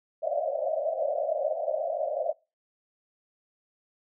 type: band-pass noise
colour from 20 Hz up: white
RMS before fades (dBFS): -29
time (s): 0.22-2.33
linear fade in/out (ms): 20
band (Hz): 550 to 680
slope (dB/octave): 96
effects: noise-tail reverb RT60 0.3 s tail -25 dB re dry